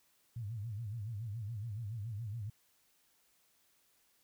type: tone with vibrato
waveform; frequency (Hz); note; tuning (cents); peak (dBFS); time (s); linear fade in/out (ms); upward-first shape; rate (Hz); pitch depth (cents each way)
sine; 109.1; A2; -14; -38; 0.36-2.5; 5; sine; 7.1; 170
effects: white hiss -72 dBFS RMS until 4.23 s